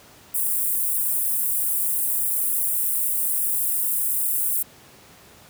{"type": "high-pass noise", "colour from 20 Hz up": "white", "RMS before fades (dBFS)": -23, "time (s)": [0.34, 4.63], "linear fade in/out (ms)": 10, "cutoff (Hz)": 8700, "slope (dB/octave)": 48, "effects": ["pink hiss -49 dBFS RMS until 5.49 s", "high-pass 80 Hz 12 dB/octave"]}